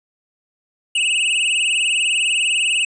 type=tone with vibrato; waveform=square; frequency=2734 Hz; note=F7; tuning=37 cents flat; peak=-16 dBFS; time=0.95-2.85 s; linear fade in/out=5 ms; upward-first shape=sine; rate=20 Hz; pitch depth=130 cents each way; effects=resampled to 22050 Hz